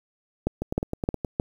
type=two click trains; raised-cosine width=2 ms; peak=-9 / -14 dBFS; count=4 / 7; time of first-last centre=0.47-1.399 / 0.62-1.248 s; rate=3.23 / 9.56 Hz; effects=8-bit